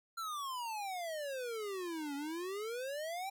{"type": "exponential two-way sweep", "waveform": "square", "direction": "down then up", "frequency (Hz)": [1378, 277.2, 796], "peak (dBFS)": -39, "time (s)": [0.17, 3.3], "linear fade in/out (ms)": 10, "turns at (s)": 2.15, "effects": []}